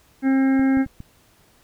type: harmonic tone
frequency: 267.3 Hz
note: C4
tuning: 37 cents sharp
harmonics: 1 / 2 / 3 / 5 / 6 / 7 / 8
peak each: -15 / -33 / -32 / -40 / -33 / -42 / -37 dBFS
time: 0.22-0.86 s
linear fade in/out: 50 ms
type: clicks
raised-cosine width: 5 ms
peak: -23 dBFS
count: 4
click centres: 0.595 / 0.772 / 0.863 / 1.004 s
effects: pink hiss -57 dBFS RMS until 1.63 s